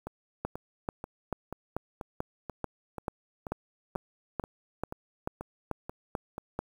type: two click trains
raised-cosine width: 1 ms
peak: -23 / -17 dBFS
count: 14 / 15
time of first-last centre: 0.07-6.381 / 0.45-6.59 s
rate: 2.06 / 2.28 Hz
effects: 8-bit